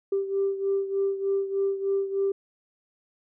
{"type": "beating tone pair", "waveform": "sine", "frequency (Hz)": [392.1, 395.4], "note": ["G4", "G4"], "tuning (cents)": [0, 15], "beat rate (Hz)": 3.3, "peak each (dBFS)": [-24, -29], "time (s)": [0.12, 2.32], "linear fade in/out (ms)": 5, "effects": ["tanh soft clip ceiling -17 dBFS"]}